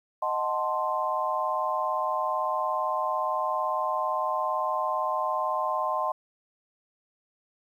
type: chord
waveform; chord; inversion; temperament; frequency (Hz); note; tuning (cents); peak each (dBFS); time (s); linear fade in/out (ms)
sine; D# diminished seventh; none; equal; 622.3 / 740 / 880 / 1046.5; D#5 / F#5 / A5 / C6; 0 / 0 / 0 / 0; -31 / -33 / -32 / -28; 0.22-6.12; 5
effects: 10-bit